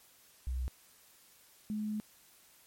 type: tone pair in turn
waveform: sine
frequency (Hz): 63.4 / 212.7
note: B1 / G#3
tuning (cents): +46 / +42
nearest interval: octave + major sixth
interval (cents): 2096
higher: second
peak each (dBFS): -32 / -33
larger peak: first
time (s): 0.47-0.68 / 1.7-2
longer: second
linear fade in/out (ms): 0
effects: white hiss -62 dBFS RMS until 2.66 s + MP3 64 kbps